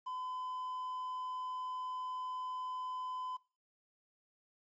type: tone with quantisation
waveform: triangle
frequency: 1014 Hz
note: B5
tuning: 45 cents sharp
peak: -37 dBFS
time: 0.06-3.37 s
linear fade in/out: 10 ms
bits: 11
effects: noise-tail reverb RT60 0.3 s tail -19 dB re dry + resampled to 16000 Hz